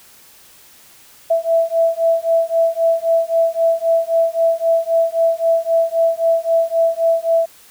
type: beating tone pair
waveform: sine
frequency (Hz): 660 / 663.8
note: E5 / E5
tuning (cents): +2 / +12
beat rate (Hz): 3.8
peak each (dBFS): -16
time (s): 1.3-7.46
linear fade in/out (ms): 10
effects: white hiss -46 dBFS RMS until 7.7 s